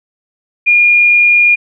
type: tone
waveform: sine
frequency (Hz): 2423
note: D#7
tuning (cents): -47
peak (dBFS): -5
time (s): 0.66-1.56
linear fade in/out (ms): 20
effects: none